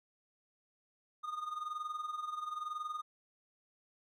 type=tone with amplitude modulation; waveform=triangle; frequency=1228 Hz; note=D#6; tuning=23 cents flat; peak=-33 dBFS; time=1.23-3.02 s; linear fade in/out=20 ms; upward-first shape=sine; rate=21 Hz; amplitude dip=70%; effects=none